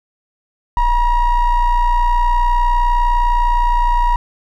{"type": "ring-modulated tone", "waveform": "triangle", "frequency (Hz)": 466.2, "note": "A#4", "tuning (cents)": 0, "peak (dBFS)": -6, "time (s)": [0.77, 4.16], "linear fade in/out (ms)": 2, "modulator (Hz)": 496, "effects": []}